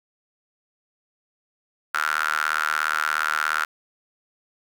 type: tone with high-pass filter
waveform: sawtooth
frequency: 77 Hz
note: D#2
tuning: 17 cents flat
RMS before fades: -24 dBFS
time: 1.94-3.65 s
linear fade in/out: 5 ms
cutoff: 1400 Hz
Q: 8.2
effects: none